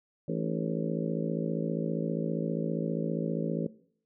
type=harmonic tone with a mistuned harmonic; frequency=55 Hz; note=A1; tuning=in tune; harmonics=3 / 4 / 5 / 6 / 7 / 8 / 9 / 10; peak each=-33 / -36 / -38 / -40 / -39 / -38 / -39 / -40 dBFS; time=0.28-3.67 s; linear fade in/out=5 ms; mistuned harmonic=6; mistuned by=-68 cents; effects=noise-tail reverb RT60 0.6 s tail -19 dB re dry